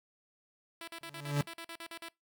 5% pulse tone bursts, 332.6 Hz, E4, 16 cents sharp, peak -31 dBFS, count 12, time 0.81-2.086 s, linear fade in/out 2 ms, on 66 ms, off 44 ms
40% pulse tone with exponential growth, 144.3 Hz, D3, 30 cents flat, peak -24 dBFS, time 1.01-1.41 s, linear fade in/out 0 ms, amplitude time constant 85 ms
effects noise-tail reverb RT60 0.2 s tail -24 dB re dry

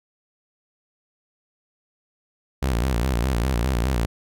sawtooth tone with vibrato, 61.74 Hz, B1, in tune, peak -16 dBFS, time 2.62-4.06 s, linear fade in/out 10 ms, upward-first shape square, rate 4.9 Hz, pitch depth 130 cents each way, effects none

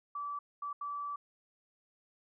sine tone bursts at uneven times, 1156 Hz, D6, 28 cents flat, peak -36 dBFS, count 3, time 0.15-0.39 / 0.62-0.73 / 0.81-1.16 s, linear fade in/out 5 ms, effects none

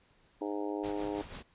harmonic tone, 102.6 Hz, G#2, 21 cents flat, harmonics 3 / 4 / 5 / 6 / 7 / 8 / 9, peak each -36 / -38 / -42 / -45 / -46 / -45 / -47 dBFS, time 0.41-1.22 s, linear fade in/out 5 ms
pink noise with tremolo, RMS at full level -44 dBFS, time 0.83-1.43 s, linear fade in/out 10 ms, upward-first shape sine, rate 6.2 Hz, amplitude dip 55%
effects pink hiss -67 dBFS RMS until 1.54 s + resampled to 8000 Hz

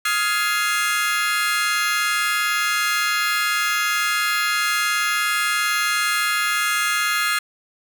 30% pulse chord, F minor seventh, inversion third, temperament just, 1257.2 / 1396.9 / 1676.3 / 2095 Hz, Eb6 / F6 / Ab6 / C7, +18 / 0 / +16 / +2 cents, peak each -22 dBFS, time 0.05-7.39 s, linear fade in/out 5 ms, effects none

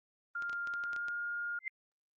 sine tone with pitch glide, 1401 to 1417.3 Hz, F6 to F6, +5 to +25 cents, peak -35 dBFS, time 0.35-1.59 s, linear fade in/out 5 ms, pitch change +20 cents, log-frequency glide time 0.72-1.11 s
clicks, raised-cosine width 0.2 ms, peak -31 dBFS, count 9, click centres 0.423 / 0.496 / 0.53 / 0.673 / 0.738 / 0.838 / 0.932 / 0.963 / 1.084 s
sine tone with exponential growth, 2084 Hz, C7, 7 cents flat, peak -30 dBFS, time 1.6-1.68 s, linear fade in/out 2 ms, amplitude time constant 16 ms
effects Opus 32 kbps

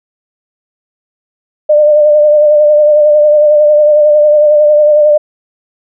sine tone with vibrato, 599 Hz, D5, 34 cents sharp, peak -3 dBFS, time 1.69-5.18 s, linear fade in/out 10 ms, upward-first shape sine, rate 11 Hz, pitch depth 29 cents each way, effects none

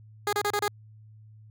15% pulse tone bursts, 412.2 Hz, G#4, 13 cents flat, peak -18 dBFS, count 5, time 0.27-0.68 s, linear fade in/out 2 ms, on 58 ms, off 30 ms, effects added 108 Hz sine -48 dBFS peak until 1.5 s

